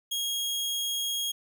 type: tone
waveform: sawtooth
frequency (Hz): 3277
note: G#7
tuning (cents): -24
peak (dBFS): -25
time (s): 0.11-1.32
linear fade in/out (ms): 10
effects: none